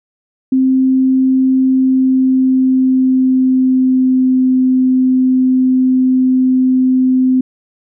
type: tone with pitch glide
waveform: sine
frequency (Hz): 261.6 to 257.4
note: C4 to C4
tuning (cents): 0 to -28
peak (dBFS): -8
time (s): 0.52-7.41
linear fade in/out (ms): 5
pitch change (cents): -28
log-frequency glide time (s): 1.6-4.51
effects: none